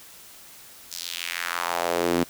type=tone with high-pass filter sweep; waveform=sawtooth; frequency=86.2 Hz; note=F2; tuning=22 cents flat; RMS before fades=-27 dBFS; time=0.91-2.24 s; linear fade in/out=10 ms; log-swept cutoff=5600 to 250 Hz; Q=2; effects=white hiss -47 dBFS RMS until 2.29 s